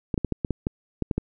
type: clicks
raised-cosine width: 3 ms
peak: -11 dBFS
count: 10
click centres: 0.142 / 0.178 / 0.247 / 0.323 / 0.448 / 0.507 / 0.669 / 1.023 / 1.112 / 1.18 s
effects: none

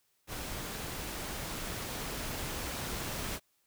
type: noise with level ramp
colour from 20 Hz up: pink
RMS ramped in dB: -40 to -37 dBFS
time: 0.27-3.4 s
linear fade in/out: 50 ms
effects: white hiss -74 dBFS RMS until 3.66 s

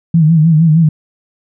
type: tone with vibrato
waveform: sine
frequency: 160 Hz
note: D#3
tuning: 49 cents sharp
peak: -5 dBFS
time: 0.14-0.89 s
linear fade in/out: 5 ms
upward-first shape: sine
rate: 6.5 Hz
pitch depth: 89 cents each way
effects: none

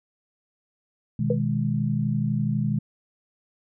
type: chord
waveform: sine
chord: G# minor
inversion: first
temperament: equal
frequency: 123.47 / 155.56 / 207.7 Hz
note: B2 / D#3 / G#3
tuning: 0 / 0 / 0 cents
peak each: -26 dBFS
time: 1.19-2.79 s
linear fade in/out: 5 ms
type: tone with exponential decay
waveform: sine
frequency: 485.9 Hz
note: B4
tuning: 28 cents flat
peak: -17 dBFS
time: 1.3-1.4 s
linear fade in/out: 5 ms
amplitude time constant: 21 ms
effects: none

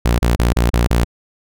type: tone bursts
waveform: sawtooth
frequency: 58.9 Hz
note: A#1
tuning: 19 cents sharp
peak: -8 dBFS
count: 6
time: 0.05-1.045 s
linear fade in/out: 5 ms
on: 140 ms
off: 31 ms
effects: none

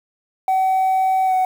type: tone with pitch glide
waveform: sine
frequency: 758 to 746.7 Hz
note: F#5 to F#5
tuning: +42 to +16 cents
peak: -12 dBFS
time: 0.48-1.45 s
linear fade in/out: 2 ms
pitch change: -26 cents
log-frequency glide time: 1.25-1.33 s
effects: tanh soft clip ceiling -13 dBFS + 7-bit

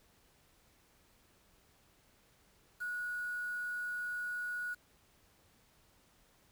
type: tone with quantisation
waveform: sine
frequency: 1459 Hz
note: F#6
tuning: 25 cents flat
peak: -36 dBFS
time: 2.8-4.75 s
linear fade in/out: 20 ms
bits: 9
effects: pink hiss -68 dBFS RMS until 6.51 s

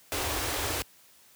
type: band-stop noise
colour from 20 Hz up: pink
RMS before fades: -30 dBFS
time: 0.12-0.82 s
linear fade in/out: 0 ms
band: 110 to 270 Hz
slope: 48 dB/octave
effects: white hiss -58 dBFS RMS until 1.35 s + high-pass 60 Hz 12 dB/octave

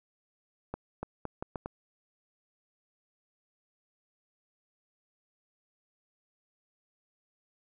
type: accelerating click train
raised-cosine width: 1 ms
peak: -21 dBFS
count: 6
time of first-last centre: 0.74-1.66 s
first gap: 290 ms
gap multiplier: 0.77
effects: none

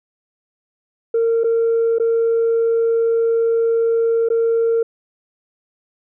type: tone with dropouts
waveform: sine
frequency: 458.7 Hz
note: A#4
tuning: 28 cents flat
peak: -12 dBFS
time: 1.14-4.83 s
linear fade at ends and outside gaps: 5 ms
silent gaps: 1.436-1.442 / 1.985-1.998 / 4.288-4.301 s
effects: tanh soft clip ceiling -11 dBFS

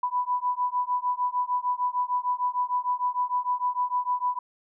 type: beating tone pair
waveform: sine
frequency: 987.8 / 994.4 Hz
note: B5 / B5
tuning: 0 / +12 cents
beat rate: 6.6 Hz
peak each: -27 dBFS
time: 0.03-4.39 s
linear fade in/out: 5 ms
effects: none

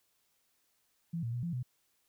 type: tone with pitch steps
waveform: sine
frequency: 167.7 / 116.6 / 121.4 / 171.2 / 125.3 Hz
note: E3 / A#2 / B2 / F3 / B2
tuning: +30 / +1 / -29 / -34 / +25 cents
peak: -33 dBFS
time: 1.13-1.63 s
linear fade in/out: 10 ms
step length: 100 ms
effects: white hiss -75 dBFS RMS until 2.08 s

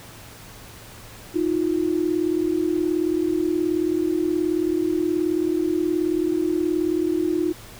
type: tone pair together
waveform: sine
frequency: 315.6 / 354.3 Hz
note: D#4 / F4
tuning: +25 / +25 cents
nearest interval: major second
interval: 200 cents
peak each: -22 dBFS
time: 1.34-7.53 s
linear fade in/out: 20 ms
effects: added 110 Hz sine -48 dBFS peak until 7.79 s + pink hiss -43 dBFS RMS until 7.79 s

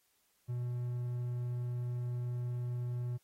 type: tone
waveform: triangle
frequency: 122.2 Hz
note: B2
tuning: 18 cents flat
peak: -32 dBFS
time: 0.48-3.18 s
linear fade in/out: 20 ms
effects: white hiss -74 dBFS RMS until 3.23 s + AAC 48 kbps

